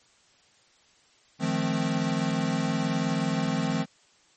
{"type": "chord", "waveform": "square", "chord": "F dominant seventh", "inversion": "third", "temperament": "equal with one note detuned", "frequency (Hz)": [155.56, 174.61, 215.7, 261.6], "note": ["Eb3", "F3", "A3", "C4"], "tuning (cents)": [0, 0, -34, 0], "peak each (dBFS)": -31, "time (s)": [1.39, 3.86], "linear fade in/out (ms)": 50, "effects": ["white hiss -61 dBFS RMS until 4.36 s", "MP3 32 kbps"]}